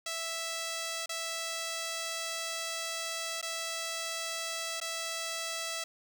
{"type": "tone with dropouts", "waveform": "5% pulse", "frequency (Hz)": 659, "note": "E5", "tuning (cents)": -1, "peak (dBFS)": -23, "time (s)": [0.06, 5.84], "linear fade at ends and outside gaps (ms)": 5, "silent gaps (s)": [[1.06, 1.092], [3.414, 3.426], [4.802, 4.813]], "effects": []}